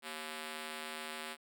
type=ring-modulated tone; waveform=5% pulse; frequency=311.1 Hz; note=D#4; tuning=in tune; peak=-27 dBFS; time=0.02-1.37 s; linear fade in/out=50 ms; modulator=75.9 Hz; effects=none